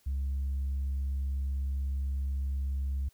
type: tone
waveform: sine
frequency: 68.1 Hz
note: C#2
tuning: 30 cents flat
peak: -27 dBFS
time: 0.06-3.09 s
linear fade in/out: 10 ms
effects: tanh soft clip ceiling -27 dBFS + white hiss -67 dBFS RMS until 3.13 s